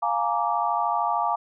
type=chord; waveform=sine; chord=Bb dominant seventh; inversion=second; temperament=just; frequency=699.2 / 839.1 / 932.3 / 1165.4 Hz; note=F5 / Ab5 / Bb5 / D6; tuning=+2 / +18 / 0 / -14 cents; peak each=-27 dBFS; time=0.02-1.36 s; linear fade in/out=10 ms; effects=none